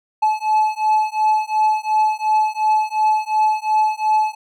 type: beating tone pair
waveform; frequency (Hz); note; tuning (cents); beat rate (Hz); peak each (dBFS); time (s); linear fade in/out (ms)
triangle; 860 / 862.8; A5 / A5; -40 / -34; 2.8; -16; 0.22-4.35; 10
effects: none